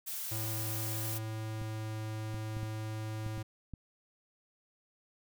blue noise, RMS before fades -39 dBFS, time 0.06-1.19 s, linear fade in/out 20 ms
square tone with pitch glide, 110 to 108.99 Hz, A2 to A2, 0 to -16 cents, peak -37 dBFS, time 0.31-3.43 s, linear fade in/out 10 ms, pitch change -16 cents, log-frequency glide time 1.18-1.98 s
clicks, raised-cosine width 5 ms, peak -30 dBFS, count 7, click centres 1.616 / 2.344 / 2.568 / 2.631 / 3.264 / 3.378 / 3.737 s
effects none

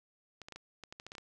clicks, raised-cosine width 0.2 ms, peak -29 dBFS, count 11, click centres 0.417 / 0.485 / 0.523 / 0.56 / 0.837 / 0.925 / 0.999 / 1.066 / 1.119 / 1.152 / 1.182 s, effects none

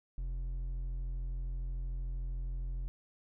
sine tone with hard clipping, 43.48 Hz, F1, 7 cents flat, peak -36 dBFS, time 0.18-2.88 s, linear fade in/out 0 ms, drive 5 dB, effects none

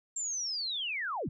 sine linear sweep, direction down, 7459 to 77.7 Hz, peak -32 dBFS, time 0.16-1.29 s, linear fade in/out 5 ms, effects none

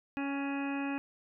harmonic tone with a mistuned harmonic, 278.9 Hz, C#4, 11 cents sharp, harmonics 1 / 2 / 3 / 4 / 5 / 6 / 7 / 9 / 10, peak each -33 / -46 / -42 / -48 / -48 / -46 / -51 / -43 / -54 dBFS, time 0.17-0.98 s, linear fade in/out 0 ms, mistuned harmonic 3, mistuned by -15 cents, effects none

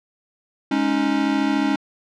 square chord, Ab suspended fourth, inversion none, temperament equal, 207.7 / 277.2 / 311.1 Hz, Ab3 / Db4 / Eb4, 0 / 0 / 0 cents, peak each -26 / -21 / -24 dBFS, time 0.71-1.76 s, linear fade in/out 5 ms, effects low-pass 4000 Hz 12 dB/octave

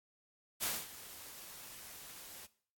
white noise with ADSR envelope, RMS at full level -34 dBFS, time 0.6-2.47 s, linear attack 33 ms, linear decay 220 ms, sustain -17 dB, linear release 19 ms, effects noise-tail reverb RT60 0.5 s tail -18 dB re dry + AAC 64 kbps

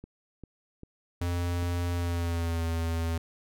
click train, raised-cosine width 3 ms, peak -30 dBFS, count 5, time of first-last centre 0.04-1.627 s, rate 2.52 Hz
square tone with pitch glide, 87.31 to 82.74 Hz, F2 to E2, 0 to +7 cents, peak -28 dBFS, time 1.21-3.18 s, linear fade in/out 5 ms, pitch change -93 cents, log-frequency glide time 1.93-2.64 s
effects none

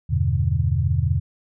sine chord, E minor seventh, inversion none, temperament equal, 82.41 / 98 / 123.47 / 146.83 Hz, E2 / G2 / B2 / D3, 0 / 0 / 0 / 0 cents, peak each -22 / -23 / -23 / -25 dBFS, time 0.09-1.2 s, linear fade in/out 20 ms, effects none

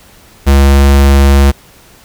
square tone, 69.3 Hz, C#2, in tune, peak -4 dBFS, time 0.46-1.52 s, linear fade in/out 20 ms, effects pink hiss -41 dBFS RMS until 2.04 s

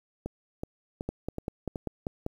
two click trains, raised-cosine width 2 ms, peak -20 / -18 dBFS, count 5 / 7, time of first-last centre 0.26-1.758 / 1.09-2.264 s, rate 2.67 / 5.11 Hz, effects 9-bit

